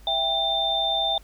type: tone cluster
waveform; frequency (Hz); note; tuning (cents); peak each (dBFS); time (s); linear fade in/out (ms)
sine; 658 / 793 / 3585; E5 / G5 / A7; -3 / +20 / +32; -29 / -27 / -23; 0.07-1.18; 2
effects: added 50 Hz sine -46 dBFS peak until 1.23 s + pink hiss -56 dBFS RMS until 1.23 s